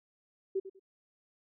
sine tone with echo, 385.1 Hz, G4, 31 cents flat, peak -28 dBFS, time 0.55-0.6 s, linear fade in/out 10 ms, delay 98 ms, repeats 2, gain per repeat -13 dB, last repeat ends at 0.796 s, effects none

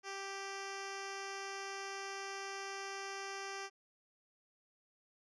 10% pulse tone with low-pass filter, 392 Hz, G4, in tune, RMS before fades -44 dBFS, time 0.03-3.7 s, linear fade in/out 50 ms, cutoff 5600 Hz, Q 1.8, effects none

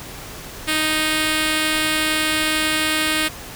5% pulse tone with notch filter, 311.1 Hz, D#4, in tune, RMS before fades -20 dBFS, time 0.67-3.29 s, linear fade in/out 20 ms, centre 810 Hz, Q 1.1, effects pink hiss -35 dBFS RMS until 3.55 s

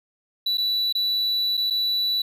triangle tone with dropouts, 3951 Hz, B7, in tune, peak -19 dBFS, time 0.46-2.22 s, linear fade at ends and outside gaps 5 ms, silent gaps 0.573-0.58 / 0.926-0.95 / 1.571-1.575 / 1.701-1.706 s, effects none

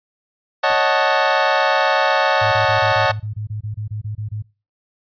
25% pulse chord, D# half-diminished seventh, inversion third, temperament equal, 554.4 / 622.3 / 740 / 880 Hz, C#5 / D#5 / F#5 / A5, 0 / 0 / 0 / 0 cents, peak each -16 dBFS, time 0.63-3.12 s, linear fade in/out 10 ms
pink noise with exponential decay, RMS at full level -33 dBFS, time 0.7-0.87 s, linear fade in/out 5 ms, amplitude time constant 35 ms
sine tone bursts, 106.4 Hz, G#2, 42 cents sharp, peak -23 dBFS, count 15, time 2.41-4.424 s, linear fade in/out 10 ms, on 110 ms, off 26 ms
effects noise-tail reverb RT60 0.3 s tail -21 dB re dry + resampled to 11025 Hz

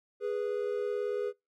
triangle tone pair together, 414 / 492.3 Hz, G#4 / B4, -5 / -6 cents, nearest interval minor third, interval 299 cents, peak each -30 / -32 dBFS, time 0.2-1.33 s, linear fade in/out 50 ms, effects noise-tail reverb RT60 0.2 s tail -24 dB re dry

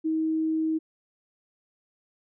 sine tone, 317.7 Hz, D#4, 36 cents sharp, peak -23 dBFS, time 0.04-0.79 s, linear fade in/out 20 ms, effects none

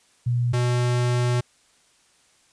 sine / square tone pair in turn, 121.1 / 122.51 Hz, B2 / B2, -34 / -14 cents, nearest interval unison, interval 20 cents, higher second, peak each -19 / -20 dBFS, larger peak first, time 0.26-0.53 / 0.53-1.41 s, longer second, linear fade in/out 10 ms, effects white hiss -60 dBFS RMS until 2.52 s + resampled to 22050 Hz

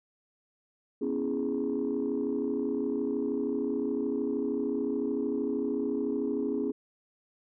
sine chord, C# minor seventh, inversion third, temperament equal with one note detuned, 243.8 / 277.2 / 329.6 / 415.3 Hz, B3 / C#4 / E4 / G#4, -22 / 0 / 0 / 0 cents, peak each -33 / -31 / -35 / -31 dBFS, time 1.01-6.72 s, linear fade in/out 10 ms, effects tanh soft clip ceiling -21 dBFS

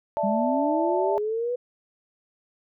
sine chord, D suspended second, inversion none, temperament equal, 587.3 / 659.3 / 880 Hz, D5 / E5 / A5, 0 / 0 / 0 cents, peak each -27 dBFS, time 0.17-1.18 s, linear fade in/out 0 ms
sine linear sweep, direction up, 194.3 to 498.3 Hz, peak -24 dBFS, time 0.23-1.56 s, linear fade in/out 10 ms
effects none

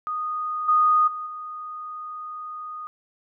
sine tone with level steps, 1237 Hz, D#6, 10 cents flat, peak -25 / -15 / -29 / -32 dBFS, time 0.07-2.87 s, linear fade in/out 0 ms, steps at 0.68 / 1.07 / 1.26 s, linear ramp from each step 10 ms, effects none

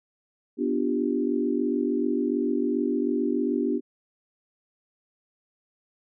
sine chord, G dominant seventh, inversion first, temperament equal, 246.9 / 293.7 / 349.2 / 392 Hz, B3 / D4 / F4 / G4, 0 / 0 / 0 / 0 cents, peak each -27 / -27 / -30 / -29 dBFS, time 0.57-3.81 s, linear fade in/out 50 ms, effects none

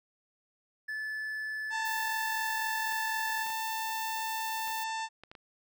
triangle tone, 1736 Hz, A6, 24 cents flat, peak -32 dBFS, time 0.88-3.44 s, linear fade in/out 10 ms
harmonic tone, 890 Hz, A5, 20 cents sharp, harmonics 1 / 2 / 3 / 4 / 5 / 6 / 7 / 8 / 9, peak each -34 / -40 / -44 / -46 / -48 / -50 / -51 / -52 / -53 dBFS, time 1.7-5.09 s, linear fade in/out 50 ms
violet noise, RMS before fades -42 dBFS, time 1.85-4.84 s, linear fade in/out 5 ms
clicks, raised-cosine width 0.3 ms, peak -32 dBFS, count 7, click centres 2.924 / 3.466 / 3.503 / 4.678 / 5.236 / 5.315 / 5.352 s
effects none

